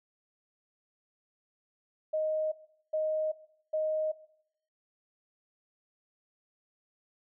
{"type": "tone bursts", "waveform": "sine", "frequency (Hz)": 623, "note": "D#5", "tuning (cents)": 2, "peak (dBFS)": -27, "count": 3, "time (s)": [2.13, 4.12], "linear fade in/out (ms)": 10, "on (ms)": 390, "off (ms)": 410, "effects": ["noise-tail reverb RT60 0.7 s tail -18 dB re dry"]}